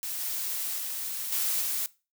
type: noise with level steps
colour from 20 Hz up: blue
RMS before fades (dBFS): -34 / -32 / -34 / -28 / -30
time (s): 0.03-1.86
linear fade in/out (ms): 0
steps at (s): 0.2 / 0.78 / 1.32 / 1.61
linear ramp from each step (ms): 5
effects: noise-tail reverb RT60 0.3 s tail -20 dB re dry